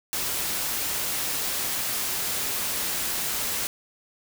white noise, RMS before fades -28 dBFS, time 0.13-3.67 s, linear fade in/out 0 ms, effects none

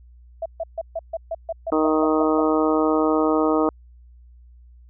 sine tone bursts, 659.3 Hz, E5, in tune, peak -23 dBFS, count 12, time 0.42-2.416 s, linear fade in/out 5 ms, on 38 ms, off 140 ms
harmonic tone, 156 Hz, D#3, 5 cents sharp, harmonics 2 / 3 / 4 / 5 / 6 / 7 / 8, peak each -20 / -22 / -25 / -29 / -30 / -30 / -27 dBFS, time 1.72-3.69 s, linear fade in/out 2 ms
effects added 60 Hz sine -45 dBFS peak until 4.89 s

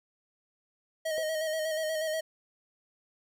square tone with vibrato, 630 Hz, D#5, 21 cents sharp, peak -30 dBFS, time 1.05-2.21 s, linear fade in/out 10 ms, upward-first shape square, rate 8.3 Hz, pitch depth 31 cents each way
sine tone with exponential decay, 523.3 Hz, C5, in tune, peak -32 dBFS, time 1.18-1.31 s, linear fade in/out 0 ms, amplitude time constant 27 ms
effects none

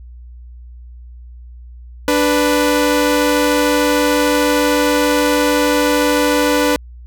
sawtooth tone pair together, 293.7 / 493.9 Hz, D4 / B4, 0 / 0 cents, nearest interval major sixth, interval 900 cents, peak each -11 dBFS, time 2.08-6.76 s, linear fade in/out 0 ms, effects added 60 Hz sine -33 dBFS peak until 7.06 s

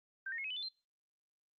sine tone with pitch steps, 1568 / 1843.3 / 2167 / 2547 / 2994 / 3520 / 4138 Hz, G6 / A#6 / C#7 / D#7 / F#7 / A7 / C8, 0 / -20 / -40 / +40 / +20 / 0 / -20 cents, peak -38 dBFS, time 0.26-0.687 s, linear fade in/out 5 ms, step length 61 ms, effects noise-tail reverb RT60 0.3 s tail -24 dB re dry + Opus 32 kbps

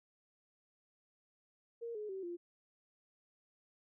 sine tone with pitch steps, 466.2 / 422.6 / 383.1 / 347.2 Hz, A#4 / G#4 / G4 / F4, 0 / +30 / -40 / -10 cents, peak -40 dBFS, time 1.81-2.37 s, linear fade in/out 20 ms, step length 140 ms, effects none

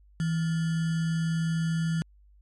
sine tone with sample-and-hold, 163.4 Hz, E3, 15 cents flat, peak -24 dBFS, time 0.2-2.02 s, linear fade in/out 0 ms, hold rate 1575 Hz, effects added 50 Hz sine -54 dBFS peak until 2.41 s + MP3 48 kbps

